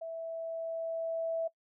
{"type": "tone with level ramp", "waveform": "sine", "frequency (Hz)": 657, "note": "E5", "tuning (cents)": -6, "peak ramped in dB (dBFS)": [-37, -29], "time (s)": [0.01, 1.48], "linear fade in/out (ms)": 10, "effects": ["noise-tail reverb RT60 0.1 s tail -22 dB re dry"]}